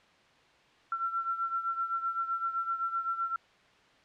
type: beating tone pair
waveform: sine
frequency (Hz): 1352 / 1359.8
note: E6 / F6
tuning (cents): +43 / -47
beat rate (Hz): 7.8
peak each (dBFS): -31 / -36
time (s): 0.92-3.36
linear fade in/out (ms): 2
effects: white hiss -61 dBFS RMS until 4.04 s + low-pass 3000 Hz 12 dB/octave